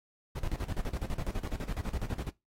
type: noise with tremolo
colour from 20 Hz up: brown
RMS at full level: -32 dBFS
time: 0.35-2.3 s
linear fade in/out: 10 ms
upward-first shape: square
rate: 12 Hz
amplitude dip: 80%
effects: noise-tail reverb RT60 0.2 s tail -20 dB re dry + AAC 48 kbps